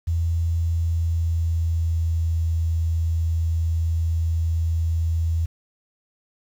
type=tone with pitch glide; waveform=sine; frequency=83.5 to 82.26 Hz; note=E2 to E2; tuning=+23 to -3 cents; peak=-19 dBFS; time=0.07-5.46 s; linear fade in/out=10 ms; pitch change=-26 cents; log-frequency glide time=0.63-2.4 s; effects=8-bit